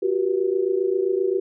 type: tone cluster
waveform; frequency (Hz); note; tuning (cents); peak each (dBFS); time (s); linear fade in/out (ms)
sine; 359.4 / 387 / 480.9; F4 / G4 / B4; +50 / -22 / -46; -24 / -21 / -28; 0.02-1.4; 10
effects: none